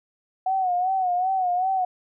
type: tone with vibrato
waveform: sine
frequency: 739 Hz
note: F#5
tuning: 2 cents flat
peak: -20 dBFS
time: 0.46-1.85 s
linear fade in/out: 5 ms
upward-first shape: sine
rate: 2.6 Hz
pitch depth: 72 cents each way
effects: none